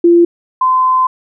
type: tone pair in turn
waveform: sine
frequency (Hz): 343.2 / 1028.4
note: F4 / C6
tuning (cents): -30 / -30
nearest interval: octave + perfect fifth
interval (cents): 1900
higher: second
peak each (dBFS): -4 / -8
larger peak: first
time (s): 0.04-0.25 / 0.61-1.07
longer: second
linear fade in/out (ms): 5
effects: none